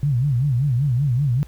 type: tone with vibrato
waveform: sine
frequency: 132.3 Hz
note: C3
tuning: 20 cents sharp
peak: -16 dBFS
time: 0.03-1.43 s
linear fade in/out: 0 ms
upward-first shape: sine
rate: 5.2 Hz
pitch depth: 200 cents each way
effects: added 60 Hz sine -39 dBFS peak until 1.47 s + pink hiss -53 dBFS RMS until 1.47 s